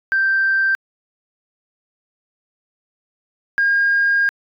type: tone pair in turn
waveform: sine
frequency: 1568 / 1618.6 Hz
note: G6 / G#6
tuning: 0 / -45 cents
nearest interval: minor second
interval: 55 cents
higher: second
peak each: -13 / -12 dBFS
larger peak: second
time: 0.12-0.75 / 3.58-4.29 s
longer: second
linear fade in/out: 0 ms
effects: tanh soft clip ceiling -9 dBFS